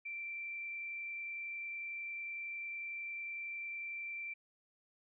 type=tone with frequency modulation; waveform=sine; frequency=2349 Hz; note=D7; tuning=in tune; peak=-40 dBFS; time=0.05-4.34 s; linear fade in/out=10 ms; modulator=31 Hz; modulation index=0.66; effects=none